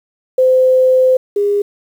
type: tone pair in turn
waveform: sine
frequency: 515 / 407.7 Hz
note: C5 / G#4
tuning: -28 / -32 cents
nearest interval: major third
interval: 404 cents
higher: first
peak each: -7 / -11 dBFS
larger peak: first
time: 0.38-1.17 / 1.36-1.62 s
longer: first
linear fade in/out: 5 ms
effects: 7-bit